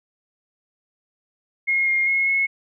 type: tone with pitch steps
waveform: sine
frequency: 2151 / 2130 / 2166 / 2181 Hz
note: C7 / C7 / C#7 / C#7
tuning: +47 / +30 / -41 / -29 cents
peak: -17 dBFS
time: 1.67-2.47 s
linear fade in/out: 20 ms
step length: 200 ms
effects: none